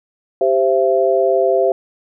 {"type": "chord", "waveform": "sine", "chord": "C major", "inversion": "second", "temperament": "equal with one note detuned", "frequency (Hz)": [392, 523.3, 671.6], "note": ["G4", "C5", "E5"], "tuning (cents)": [0, 0, 32], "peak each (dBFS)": -16, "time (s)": [0.41, 1.72], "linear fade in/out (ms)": 2, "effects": []}